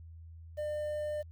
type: tone with quantisation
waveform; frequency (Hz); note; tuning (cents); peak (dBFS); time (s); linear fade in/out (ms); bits
triangle; 601; D5; +40; -31; 0.57-1.23; 20; 10
effects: added 82 Hz sine -47 dBFS peak until 1.31 s